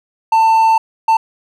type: tone bursts at uneven times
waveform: triangle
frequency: 893 Hz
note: A5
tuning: 25 cents sharp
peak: -6 dBFS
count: 2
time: 0.32-0.78 / 1.08-1.17 s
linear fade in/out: 5 ms
effects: none